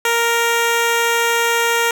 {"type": "tone", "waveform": "10% pulse", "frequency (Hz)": 466.2, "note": "A#4", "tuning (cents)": 0, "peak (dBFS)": -6, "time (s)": [0.05, 1.91], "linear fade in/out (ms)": 2, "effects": []}